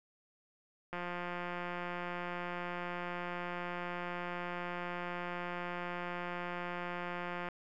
click train, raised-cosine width 0.5 ms, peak -25 dBFS, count 1155, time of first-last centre 0.93-7.487 s, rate 176 Hz, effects none

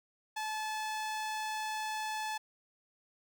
sawtooth tone with notch filter, 865 Hz, A5, 30 cents flat, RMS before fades -37 dBFS, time 0.36-2.38 s, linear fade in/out 10 ms, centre 12000 Hz, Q 1.8, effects none

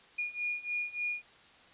sine beating tone pair, 2435 / 2438.4 Hz, D#7 / D#7, -38 / -36 cents, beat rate 3.4 Hz, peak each -37 / -35 dBFS, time 0.18-1.22 s, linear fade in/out 10 ms, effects white hiss -58 dBFS RMS until 1.73 s + resampled to 8000 Hz

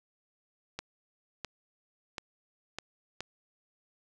clicks, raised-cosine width 0.2 ms, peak -19 dBFS, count 5, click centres 0.79 / 1.447 / 2.182 / 2.786 / 3.206 s, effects none

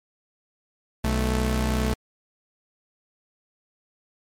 sawtooth tone pair together, 62.4 / 219.2 Hz, B1 / A3, +19 / -6 cents, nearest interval octave + minor seventh, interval 2175 cents, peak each -19 / -22 dBFS, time 1.04-1.94 s, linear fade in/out 5 ms, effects MP3 64 kbps

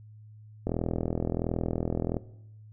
click train, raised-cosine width 2 ms, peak -15 dBFS, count 63, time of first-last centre 0.67-2.168 s, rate 41.4 Hz, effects noise-tail reverb RT60 0.8 s tail -18 dB re dry + added 107 Hz sine -47 dBFS peak until 2.72 s

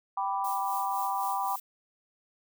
sine chord, G major, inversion none, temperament equal, 784 / 987.8 / 1174.7 Hz, G5 / B5 / D6, 0 / 0 / 0 cents, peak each -31 / -31 / -35 dBFS, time 0.17-1.56 s, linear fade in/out 5 ms
violet noise with tremolo, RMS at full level -40 dBFS, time 0.44-1.6 s, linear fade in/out 5 ms, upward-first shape sine, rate 3.9 Hz, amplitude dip 55%
effects none

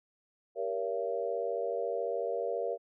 sine chord, G diminished seventh, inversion none, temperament just, 392 / 470.4 / 564.5 / 677.4 Hz, G4 / Bb4 / Db5 / Fb5, 0 / +16 / +31 / +47 cents, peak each -39 / -34 / -36 / -37 dBFS, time 0.55-2.78 s, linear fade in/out 50 ms, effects none

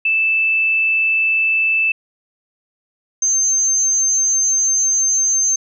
sine tone pair in turn, 2637 / 6297 Hz, E7 / G8, 0 / +7 cents, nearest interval octave + minor third, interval 1507 cents, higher second, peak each -13 dBFS, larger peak neither, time 0.05-1.92 / 3.22-5.56 s, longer second, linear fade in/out 5 ms, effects none

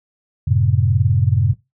sine chord, F# diminished, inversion none, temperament just, 92.5 / 111 / 133.2 Hz, F#2 / A2 / C3, 0 / +16 / +31 cents, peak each -17 dBFS, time 0.47-1.54 s, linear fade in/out 10 ms, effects noise-tail reverb RT60 0.2 s tail -17 dB re dry

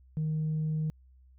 sine tone, 155.56 Hz, D#3, in tune, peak -26 dBFS, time 0.17-0.9 s, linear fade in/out 0 ms, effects tanh soft clip ceiling -25 dBFS + added 64 Hz sine -55 dBFS peak until 1.38 s

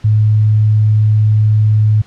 sine tone, 107.2 Hz, A2, 45 cents flat, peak -7 dBFS, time 0.04-2.02 s, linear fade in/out 10 ms, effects pink hiss -45 dBFS RMS until 2.06 s + low-pass 5000 Hz 12 dB/octave

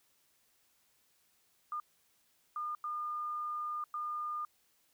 sine tone bursts at uneven times, 1212 Hz, D#6, 46 cents flat, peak -35 dBFS, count 4, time 1.72-1.8 / 2.56-2.75 / 2.84-3.84 / 3.94-4.45 s, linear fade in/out 2 ms, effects white hiss -72 dBFS RMS until 4.93 s

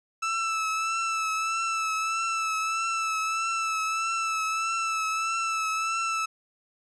30% pulse tone with vibrato, 1318.5 Hz, E6, in tune, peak -23 dBFS, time 0.22-6.26 s, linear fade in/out 10 ms, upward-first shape triangle, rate 1.6 Hz, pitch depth 35 cents each way, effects resampled to 22050 Hz + 10-bit

